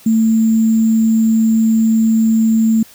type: tone with sample-and-hold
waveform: sine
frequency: 223 Hz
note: A3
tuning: 23 cents sharp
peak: -9 dBFS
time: 0.06-2.83 s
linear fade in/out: 5 ms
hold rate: 7350 Hz
effects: white hiss -43 dBFS RMS until 2.94 s